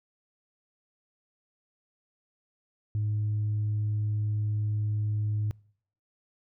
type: tone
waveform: sine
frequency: 105.7 Hz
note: G#2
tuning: 31 cents sharp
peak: -24 dBFS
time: 2.95-5.51 s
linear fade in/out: 0 ms
effects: noise-tail reverb RT60 0.6 s tail -26 dB re dry + tanh soft clip ceiling -23 dBFS